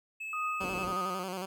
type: tone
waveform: triangle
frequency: 2600 Hz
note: E7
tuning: 24 cents flat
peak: -35 dBFS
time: 0.2-0.85 s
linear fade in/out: 10 ms
type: tone with tremolo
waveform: sine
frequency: 1244.5 Hz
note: D#6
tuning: in tune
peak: -30 dBFS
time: 0.33-1.23 s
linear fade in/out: 2 ms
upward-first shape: triangle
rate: 1.9 Hz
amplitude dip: 80%
type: low-pass noise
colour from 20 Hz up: white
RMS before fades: -43 dBFS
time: 0.6-0.95 s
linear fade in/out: 20 ms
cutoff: 520 Hz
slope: 24 dB/octave
type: tone with vibrato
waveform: 10% pulse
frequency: 185.9 Hz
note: F#3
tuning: 8 cents sharp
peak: -27 dBFS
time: 0.6-1.46 s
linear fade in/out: 10 ms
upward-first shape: square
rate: 11 Hz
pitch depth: 54 cents each way
effects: none